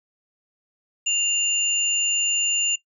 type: tone pair together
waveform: sine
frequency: 2794 / 7040 Hz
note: F7 / A8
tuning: 0 / 0 cents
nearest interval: octave + major third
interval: 1600 cents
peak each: -21 / -23 dBFS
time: 1.06-2.76 s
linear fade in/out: 10 ms
effects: noise-tail reverb RT60 0.1 s tail -18 dB re dry